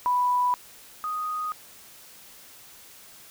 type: tone pair in turn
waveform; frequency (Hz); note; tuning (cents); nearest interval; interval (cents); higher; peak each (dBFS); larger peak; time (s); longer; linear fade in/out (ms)
sine; 987.8 / 1244.6; B5 / D#6; 0 / 0; major third; 400; second; -20 / -27; first; 0.06-0.54 / 1.04-1.52; neither; 0
effects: white hiss -49 dBFS RMS until 3.3 s